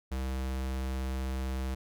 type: tone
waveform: square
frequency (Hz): 65.41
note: C2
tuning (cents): 0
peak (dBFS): -32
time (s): 0.11-1.75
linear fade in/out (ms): 10
effects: none